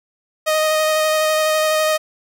sawtooth tone with vibrato, 622.3 Hz, D#5, in tune, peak -11 dBFS, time 0.46-1.98 s, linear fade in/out 20 ms, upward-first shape square, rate 12 Hz, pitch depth 9 cents each way, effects none

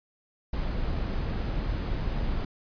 brown noise, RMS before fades -29 dBFS, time 0.53-2.45 s, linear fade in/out 5 ms, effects resampled to 11025 Hz

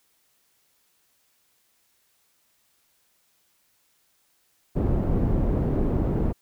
pink low-pass noise, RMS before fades -23 dBFS, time 4.75-6.33 s, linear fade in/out 20 ms, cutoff 410 Hz, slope 12 dB/octave, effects white hiss -67 dBFS RMS until 6.41 s

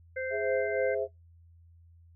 harmonic tone, 520 Hz, C5, 11 cents flat, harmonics 1 / 3 / 4, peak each -33 / -38 / -39 dBFS, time 0.16-0.95 s, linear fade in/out 10 ms
sine chord, Ab augmented, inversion none, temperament equal, 415.3 / 523.3 / 659.3 Hz, Ab4 / C5 / E5, 0 / 0 / 0 cents, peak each -32 dBFS, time 0.3-1.08 s, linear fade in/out 50 ms
effects noise-tail reverb RT60 0.2 s tail -24 dB re dry + added 84 Hz sine -54 dBFS peak until 2.15 s

